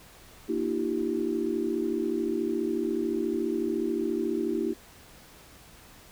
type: tone cluster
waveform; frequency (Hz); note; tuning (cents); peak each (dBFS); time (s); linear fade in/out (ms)
sine; 233.4 / 303.9 / 338 / 388.6; A#3 / D#4 / E4 / G4; +2 / -41 / +43 / -15; -33 / -32 / -30 / -31; 0.48-4.74; 20
effects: pink hiss -52 dBFS RMS until 6.11 s